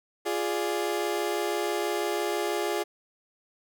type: chord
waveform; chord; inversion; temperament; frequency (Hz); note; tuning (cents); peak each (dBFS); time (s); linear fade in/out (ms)
30% pulse; D diminished; first; equal; 349.2 / 415.3 / 587.3; F4 / Ab4 / D5; 0 / 0 / 0; -28 / -27 / -32; 0.25-2.84; 20
effects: none